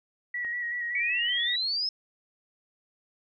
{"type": "tone with vibrato", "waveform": "sine", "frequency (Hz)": 1917, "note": "A#6", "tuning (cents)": 48, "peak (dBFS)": -29, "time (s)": [0.34, 1.56], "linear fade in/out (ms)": 5, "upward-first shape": "square", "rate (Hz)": 5.3, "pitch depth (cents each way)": 27}
{"type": "click", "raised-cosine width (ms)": 0.5, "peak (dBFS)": -31, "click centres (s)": 0.448}
{"type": "exponential sweep", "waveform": "sine", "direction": "up", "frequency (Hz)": [2217, 5250], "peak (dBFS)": -26, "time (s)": [0.95, 1.89], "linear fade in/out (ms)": 2}
{"effects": []}